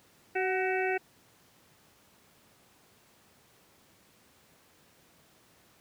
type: harmonic tone with a mistuned harmonic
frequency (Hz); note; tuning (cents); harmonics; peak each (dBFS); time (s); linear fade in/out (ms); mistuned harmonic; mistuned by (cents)
376.8; F#4; +32; 1 / 2 / 4 / 5 / 6 / 7; -30 / -33 / -36 / -37 / -38 / -38; 0.35-0.98; 10; 2; -28
effects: pink hiss -62 dBFS RMS until 5.8 s + high-pass 100 Hz 12 dB/octave